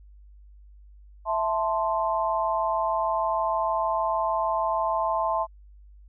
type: chord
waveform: sine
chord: A minor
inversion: second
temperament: equal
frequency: 659.3 / 880 / 1046.5 Hz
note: E5 / A5 / C6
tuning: 0 / 0 / 0 cents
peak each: -27 dBFS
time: 1.25-5.47 s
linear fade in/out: 50 ms
effects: added 50 Hz sine -47 dBFS peak until 6.08 s